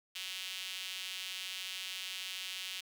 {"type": "tone with high-pass filter", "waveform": "sawtooth", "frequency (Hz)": 186.9, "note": "F#3", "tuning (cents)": 18, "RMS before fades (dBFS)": -42, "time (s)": [0.15, 2.81], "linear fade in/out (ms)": 10, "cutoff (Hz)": 3000, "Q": 2.7, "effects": []}